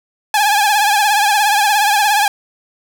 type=tone with vibrato; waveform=sawtooth; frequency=831 Hz; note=G#5; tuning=1 cent sharp; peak=-7 dBFS; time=0.34-2.28 s; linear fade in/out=2 ms; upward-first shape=triangle; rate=17 Hz; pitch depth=91 cents each way; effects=none